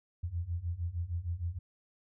sine beating tone pair, 82.6 / 89.1 Hz, E2 / F2, +4 / +35 cents, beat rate 6.5 Hz, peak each -37 / -35 dBFS, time 0.23-1.59 s, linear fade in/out 10 ms, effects none

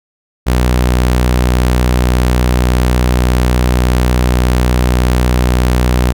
sawtooth tone, 61.74 Hz, B1, in tune, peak -5 dBFS, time 0.46-6.13 s, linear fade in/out 20 ms, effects none

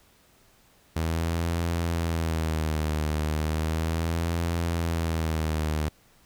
sawtooth tone with vibrato, 80.5 Hz, E2, 41 cents flat, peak -21 dBFS, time 0.96-5.89 s, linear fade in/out 5 ms, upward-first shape sine, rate 0.35 Hz, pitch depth 87 cents each way, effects pink hiss -60 dBFS RMS until 6.25 s

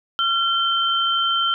sine tone pair together, 1371 / 3112 Hz, F6 / G7, -32 / -13 cents, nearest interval octave + major second, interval 1419 cents, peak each -20 dBFS, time 0.19-1.54 s, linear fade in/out 0 ms, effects none

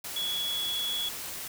sine tone in noise, 3370 Hz, G#7, 25 cents sharp, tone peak -29 dBFS, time 0.16-1.09 s, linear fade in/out 5 ms, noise white, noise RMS -38 dBFS, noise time 0.04-1.48 s, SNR +6 dB, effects none

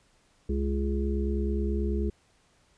harmonic tone with a mistuned harmonic, 69.3 Hz, C#2, in tune, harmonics 1 / 3 / 5 / 6, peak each -27 / -32 / -34 / -35 dBFS, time 0.49-2.1 s, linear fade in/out 5 ms, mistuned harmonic 1, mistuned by -36 cents, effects pink hiss -65 dBFS RMS until 2.77 s + resampled to 22050 Hz

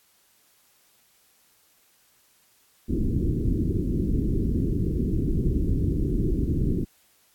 pink low-pass noise, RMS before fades -24 dBFS, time 2.88-6.85 s, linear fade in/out 20 ms, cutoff 380 Hz, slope 48 dB/octave, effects white hiss -62 dBFS RMS until 7.34 s + AAC 64 kbps

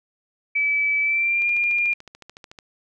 sine tone with pitch glide, 2301 to 2407 Hz, D7 to D7, -36 to +42 cents, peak -18 dBFS, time 0.55-1.94 s, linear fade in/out 10 ms, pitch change +78 cents, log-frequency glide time 1.01-1.46 s
click train, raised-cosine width 0.2 ms, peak -24 dBFS, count 17, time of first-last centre 1.42-2.588 s, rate 13.7 Hz
effects none

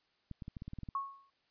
clicks, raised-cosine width 5 ms, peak -31 dBFS, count 10, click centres 0.313 / 0.422 / 0.481 / 0.568 / 0.621 / 0.68 / 0.734 / 0.787 / 0.833 / 0.888 s
sine tone with exponential decay, 1100 Hz, C#6, 14 cents flat, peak -30 dBFS, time 0.95-1.3 s, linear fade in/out 2 ms, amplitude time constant 76 ms
effects white hiss -75 dBFS RMS until 1.5 s + resampled to 11025 Hz

